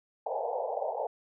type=band-pass noise; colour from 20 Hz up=pink; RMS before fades=-33 dBFS; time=0.26-1.07 s; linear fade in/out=5 ms; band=450 to 900 Hz; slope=96 dB/octave; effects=none